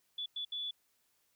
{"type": "tone bursts at uneven times", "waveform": "sine", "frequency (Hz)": 3446, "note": "A7", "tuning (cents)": -37, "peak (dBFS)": -36, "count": 3, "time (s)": [[0.18, 0.26], [0.36, 0.45], [0.52, 0.71]], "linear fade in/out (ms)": 5, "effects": ["white hiss -75 dBFS RMS until 1.35 s"]}